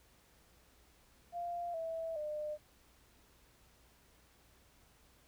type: tone with pitch steps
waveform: sine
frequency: 695 / 654 / 603 Hz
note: F5 / E5 / D5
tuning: -9 / -14 / +46 cents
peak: -37 dBFS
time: 1.32-2.58 s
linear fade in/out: 50 ms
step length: 420 ms
effects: added 60 Hz sine -70 dBFS peak until 5.27 s + pink hiss -67 dBFS RMS until 5.27 s